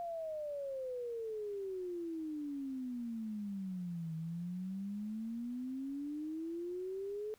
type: exponential two-way sweep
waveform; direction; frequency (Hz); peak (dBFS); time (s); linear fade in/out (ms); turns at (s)
sine; down then up; 698.5 to 159.2 to 432.9; -38; 0-7.34; 0; 4.15
effects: pink hiss -68 dBFS RMS until 7.38 s